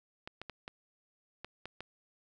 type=clicks; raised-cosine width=0.3 ms; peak=-26 dBFS; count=7; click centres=0.275 / 0.416 / 0.497 / 0.679 / 1.446 / 1.656 / 1.806 s; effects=none